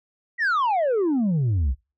sine exponential sweep, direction down, 1975.5 to 58.27 Hz, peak -16 dBFS, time 0.38-1.75 s, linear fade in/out 50 ms, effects noise-tail reverb RT60 0.3 s tail -25 dB re dry + tanh soft clip ceiling -18 dBFS

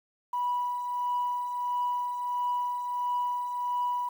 sine tone with tremolo, 980 Hz, B5, 14 cents flat, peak -24 dBFS, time 0.33-4.09 s, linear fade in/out 5 ms, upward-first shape triangle, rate 1.5 Hz, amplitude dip 55%, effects tanh soft clip ceiling -22 dBFS + 9-bit

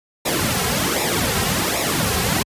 pink noise with flanger, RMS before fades -20 dBFS, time 0.25-2.43 s, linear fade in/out 10 ms, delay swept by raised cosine 0.65 to 3.45 ms, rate 1.3 Hz, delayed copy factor -0.75, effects high-pass 60 Hz 12 dB/octave + resampled to 32000 Hz

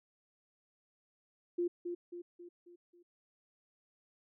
sine tone with echo, 349.2 Hz, F4, in tune, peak -30 dBFS, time 1.58-1.68 s, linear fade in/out 10 ms, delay 270 ms, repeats 5, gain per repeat -6 dB, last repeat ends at 3.03 s, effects none

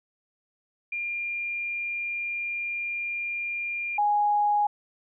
sine tone pair in turn, 2400 / 828.7 Hz, D7 / G#5, +37 / -4 cents, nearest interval octave + tritone, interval 1841 cents, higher first, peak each -28 / -20 dBFS, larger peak second, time 0.92-3.98 / 3.98-4.67 s, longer first, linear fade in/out 5 ms, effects none

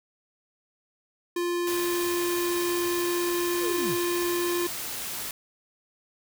square tone, 349.2 Hz, F4, in tune, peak -26 dBFS, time 1.36-4.67 s, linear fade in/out 5 ms
white noise, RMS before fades -34 dBFS, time 1.67-5.31 s, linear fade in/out 2 ms
triangle linear sweep, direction down, 533 to 87.31 Hz, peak -30 dBFS, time 3.6-3.97 s, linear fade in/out 50 ms
effects none

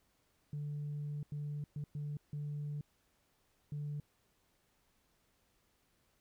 sine tone bursts at uneven times, 146.83 Hz, D3, in tune, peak -36 dBFS, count 6, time 0.53-1.23 / 1.32-1.64 / 1.76-1.84 / 1.95-2.17 / 2.33-2.81 / 3.72-4 s, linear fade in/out 2 ms, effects tanh soft clip ceiling -35 dBFS + pink hiss -75 dBFS RMS until 6.2 s

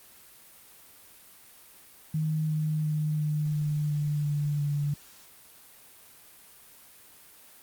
sine tone with pitch steps, 155.9 / 154.29 / 152.69 / 151.11 / 149.55 / 148 / 146.47 / 144.96 Hz, D#3 / D#3 / D#3 / D3 / D3 / D3 / D3 / D3, +4 / -14 / -32 / +50 / +32 / +14 / -4 / -22 cents, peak -25 dBFS, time 2.14-4.94 s, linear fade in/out 5 ms, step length 350 ms, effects white hiss -53 dBFS RMS until 7.62 s + Opus 32 kbps

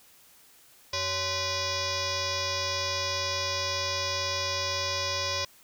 sine tone with frequency modulation, 2917 Hz, F#7, 25 cents flat, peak -27 dBFS, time 0.93-5.45 s, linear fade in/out 5 ms, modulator 471 Hz, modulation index 5.9, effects white hiss -57 dBFS RMS until 5.63 s

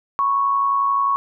sine tone pair together, 995 / 1106.3 Hz, B5 / C#6, +13 / -4 cents, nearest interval major second, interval 183 cents, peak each -27 / -16 dBFS, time 0.19-1.16 s, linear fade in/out 0 ms, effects none

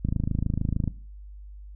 click train, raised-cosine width 5 ms, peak -13 dBFS, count 23, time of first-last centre 0.05-0.877 s, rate 26.6 Hz, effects noise-tail reverb RT60 0.4 s tail -18 dB re dry + added 50 Hz sine -40 dBFS peak until 1.75 s

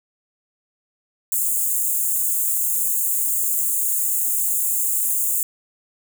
white high-pass noise, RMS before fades -21 dBFS, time 1.32-5.43 s, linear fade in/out 2 ms, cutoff 6800 Hz, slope 96 dB/octave, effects none

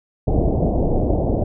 pink low-pass noise, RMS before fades -18 dBFS, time 0.27-1.44 s, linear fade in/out 10 ms, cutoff 730 Hz, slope 48 dB/octave, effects none

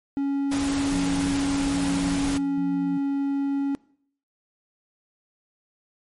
triangle tone, 278.4 Hz, C#4, 8 cents sharp, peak -20 dBFS, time 0.17-3.75 s, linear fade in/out 0 ms
pink noise, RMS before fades -31 dBFS, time 0.51-2.38 s, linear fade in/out 10 ms
sine tone with tremolo, 175.8 Hz, F3, 12 cents sharp, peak -29 dBFS, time 0.91-2.98 s, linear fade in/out 10 ms, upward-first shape square, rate 1.2 Hz, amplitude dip 55%
effects noise-tail reverb RT60 0.6 s tail -21 dB re dry + MP3 48 kbps

